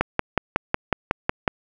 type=click train; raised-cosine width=0.5 ms; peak=-3 dBFS; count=9; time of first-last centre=0.01-1.478 s; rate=5.45 Hz; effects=none